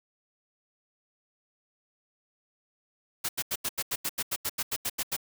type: noise bursts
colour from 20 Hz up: white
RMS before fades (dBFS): -30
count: 15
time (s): 3.24-5.166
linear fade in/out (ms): 10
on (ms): 50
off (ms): 84
effects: none